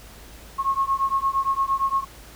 sine beating tone pair, 1083 / 1091.7 Hz, C#6 / C#6, -41 / -27 cents, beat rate 8.7 Hz, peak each -23 dBFS, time 0.58-2.05 s, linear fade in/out 20 ms, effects added 54 Hz sine -46 dBFS peak until 2.35 s + pink hiss -46 dBFS RMS until 2.35 s

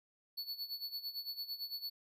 square tone with tremolo, 4435 Hz, C#8, in tune, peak -38 dBFS, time 0.37-1.9 s, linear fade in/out 10 ms, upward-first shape sine, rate 8.9 Hz, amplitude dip 80%, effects none

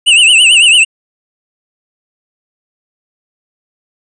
square tone with vibrato, 2794 Hz, F7, in tune, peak -4 dBFS, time 0.06-0.85 s, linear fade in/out 20 ms, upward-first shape triangle, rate 9 Hz, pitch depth 160 cents each way, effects resampled to 22050 Hz

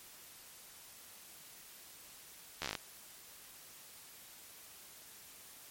slowing click train, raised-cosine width 0.2 ms, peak -19 dBFS, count 9, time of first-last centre 2.62-2.752 s, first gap 12 ms, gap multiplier 1.09, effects white hiss -55 dBFS RMS until 5.7 s + MP3 64 kbps

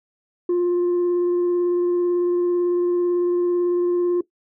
sine tone with vibrato, 352.3 Hz, F4, 15 cents sharp, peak -14 dBFS, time 0.49-4.21 s, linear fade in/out 5 ms, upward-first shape sine, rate 18 Hz, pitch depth 11 cents each way, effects noise-tail reverb RT60 0.1 s tail -18 dB re dry + tanh soft clip ceiling -16 dBFS

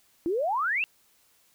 sine exponential sweep, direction up, 316.8 to 2794 Hz, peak -24 dBFS, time 0.26-0.84 s, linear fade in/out 0 ms, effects white hiss -64 dBFS RMS until 1.54 s

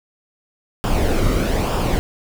brown noise with flanger, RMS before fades -18 dBFS, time 0.84-1.99 s, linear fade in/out 0 ms, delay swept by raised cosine 0.48 to 1.2 ms, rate 1.1 Hz, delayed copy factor -0.5, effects none

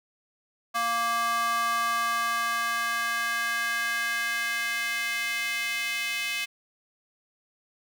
square tone with high-pass filter sweep, 233.1 Hz, A#3, in tune, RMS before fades -28 dBFS, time 0.74-6.46 s, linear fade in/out 20 ms, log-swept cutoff 1000 to 2400 Hz, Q 3, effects none

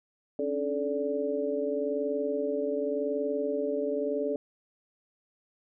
sine tone cluster, 274.4 / 295.3 / 433.9 / 580 Hz, C#4 / D4 / A4 / D5, -17 / +10 / -24 / -22 cents, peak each -34 / -39 / -30 / -32 dBFS, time 0.39-4.36 s, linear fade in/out 2 ms, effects none

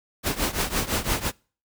pink noise with tremolo, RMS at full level -22 dBFS, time 0.23-1.32 s, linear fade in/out 50 ms, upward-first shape triangle, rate 5.9 Hz, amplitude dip 90%, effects noise-tail reverb RT60 0.4 s tail -26 dB re dry

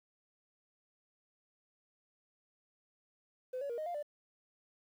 triangle tone with pitch steps, 509 / 564 / 473 / 620 / 699 / 590 Hz, C5 / C#5 / A#4 / D#5 / F5 / D5, -48 / +30 / +25 / -6 / +1 / +8 cents, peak -33 dBFS, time 3.53-4.028 s, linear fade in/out 10 ms, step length 83 ms, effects tanh soft clip ceiling -33 dBFS + 11-bit

